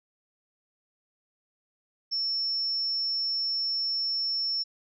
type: tone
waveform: sine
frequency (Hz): 5400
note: E8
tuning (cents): +41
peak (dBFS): -26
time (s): 2.11-4.64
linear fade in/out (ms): 20
effects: none